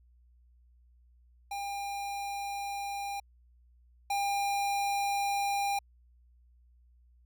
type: tone pair in turn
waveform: square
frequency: 802 / 802 Hz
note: G5 / G5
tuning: +39 / +39 cents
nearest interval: unison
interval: 0 cents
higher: neither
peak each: -35 / -29 dBFS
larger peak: second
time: 1.51-3.2 / 4.1-5.79 s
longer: neither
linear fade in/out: 5 ms
effects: added 60 Hz sine -59 dBFS peak until 7.25 s